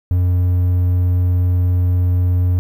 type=tone; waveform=triangle; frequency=89.6 Hz; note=F2; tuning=45 cents sharp; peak=-10 dBFS; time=0.11-2.59 s; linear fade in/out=0 ms; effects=8-bit